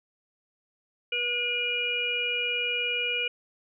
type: harmonic tone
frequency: 483.1 Hz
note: B4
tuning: 38 cents flat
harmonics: 1 / 3 / 5 / 6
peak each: -36 / -39 / -28 / -30 dBFS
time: 1.12-3.28 s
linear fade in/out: 5 ms
effects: none